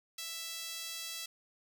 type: tone with high-pass filter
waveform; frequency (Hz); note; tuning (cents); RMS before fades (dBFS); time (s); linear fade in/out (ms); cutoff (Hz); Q
sawtooth; 661; E5; +5; -42; 0.18-1.26; 5; 3700; 1.1
effects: none